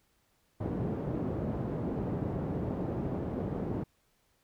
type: band-pass noise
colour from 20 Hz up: pink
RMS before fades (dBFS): -34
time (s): 0.6-3.84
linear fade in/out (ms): 10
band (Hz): 100 to 460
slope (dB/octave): 12
effects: pink hiss -72 dBFS RMS until 4.43 s